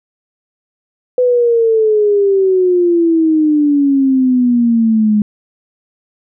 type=exponential sweep; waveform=sine; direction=down; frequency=504 to 208 Hz; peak=-8 dBFS; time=1.18-5.22 s; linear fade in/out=2 ms; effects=none